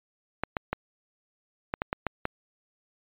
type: clicks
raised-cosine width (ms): 0.5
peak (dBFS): -12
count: 8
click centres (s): 0.436 / 0.568 / 0.73 / 1.739 / 1.819 / 1.929 / 2.067 / 2.254
effects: resampled to 8000 Hz